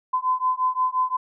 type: beating tone pair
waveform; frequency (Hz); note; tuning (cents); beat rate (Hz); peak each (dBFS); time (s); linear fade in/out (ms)
sine; 1017 / 1022.7; C6 / C6; -50 / -40; 5.7; -23; 0.13-1.17; 10
effects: none